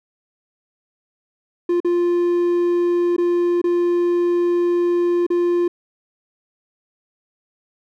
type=tone with dropouts; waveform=triangle; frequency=349.2 Hz; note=F4; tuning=in tune; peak=-13 dBFS; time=1.69-5.68 s; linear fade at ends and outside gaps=5 ms; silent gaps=1.803-1.846 / 3.165-3.181 / 3.616-3.64 / 5.266-5.302 s; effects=none